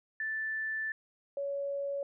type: tone pair in turn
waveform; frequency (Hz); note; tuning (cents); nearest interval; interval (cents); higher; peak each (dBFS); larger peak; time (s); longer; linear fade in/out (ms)
sine; 1760 / 561; A6 / C#5; 0 / +21; octave + minor sixth; 1979; first; -32 / -32; neither; 0.2-0.92 / 1.37-2.03; first; 2
effects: none